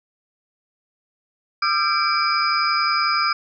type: tone cluster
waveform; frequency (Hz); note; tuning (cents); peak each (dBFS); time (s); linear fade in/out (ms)
sine; 1204 / 1355 / 1578 / 2331 / 4963; D6 / E6 / G6 / D7 / D#8; +43 / +47 / +11 / -14 / -5; -22 / -22 / -29 / -25 / -24; 1.62-3.33; 5
effects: none